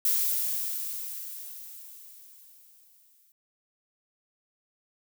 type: noise with exponential decay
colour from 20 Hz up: violet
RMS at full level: -24 dBFS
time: 0.05-3.32 s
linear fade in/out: 1 ms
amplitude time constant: 710 ms
effects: none